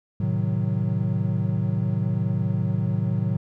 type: chord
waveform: triangle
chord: A diminished seventh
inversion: none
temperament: equal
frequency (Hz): 110 / 130.81 / 155.56 / 185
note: A2 / C3 / Eb3 / Gb3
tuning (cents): 0 / 0 / 0 / 0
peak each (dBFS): -23 / -26 / -26 / -25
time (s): 0.2-3.37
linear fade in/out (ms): 5
effects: none